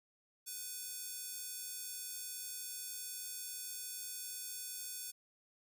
square tone with high-pass filter, 498.7 Hz, B4, 17 cents sharp, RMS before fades -45 dBFS, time 0.46-5.12 s, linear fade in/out 20 ms, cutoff 7200 Hz, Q 0.9, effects none

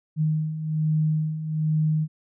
sine beating tone pair, 154.5 / 155.7 Hz, D#3 / D#3, -12 / +2 cents, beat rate 1.2 Hz, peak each -28 / -22 dBFS, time 0.16-2.08 s, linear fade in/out 50 ms, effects none

